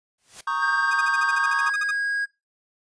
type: noise with exponential growth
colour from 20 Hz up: white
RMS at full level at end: -35 dBFS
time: 0.18-0.41 s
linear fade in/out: 5 ms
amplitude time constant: 50 ms
type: chord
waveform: triangle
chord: Eb dominant seventh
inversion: second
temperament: equal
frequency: 932.3 / 1108.7 / 1244.5 / 1568 Hz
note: Bb5 / Db6 / Eb6 / G6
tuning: 0 / 0 / 0 / 0 cents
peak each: -29 / -24 / -28 / -28 dBFS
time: 0.47-1.7 s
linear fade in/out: 5 ms
type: tone with pitch glide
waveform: triangle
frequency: 1588 to 1641.2 Hz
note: G6 to G#6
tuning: +22 to -21 cents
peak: -21 dBFS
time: 0.6-2.26 s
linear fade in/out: 20 ms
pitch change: +57 cents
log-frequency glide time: 1.32-1.6 s
type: tone bursts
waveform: sawtooth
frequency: 1241 Hz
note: D#6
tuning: 5 cents flat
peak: -24 dBFS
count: 14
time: 0.91-1.911 s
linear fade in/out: 5 ms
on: 26 ms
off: 49 ms
effects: noise-tail reverb RT60 0.2 s tail -17 dB re dry + resampled to 22050 Hz